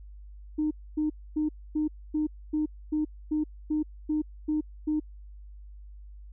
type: tone bursts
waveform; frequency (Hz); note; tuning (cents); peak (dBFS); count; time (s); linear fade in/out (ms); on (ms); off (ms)
sine; 305.7; D#4; -30; -23; 12; 0.58-5; 10; 130; 260
effects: tanh soft clip ceiling -19 dBFS + added 50 Hz sine -43 dBFS peak until 6.32 s